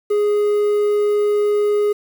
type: tone with quantisation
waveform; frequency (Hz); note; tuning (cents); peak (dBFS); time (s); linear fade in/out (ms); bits
triangle; 415.3; G#4; 0; -12; 0.1-1.93; 10; 7
effects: none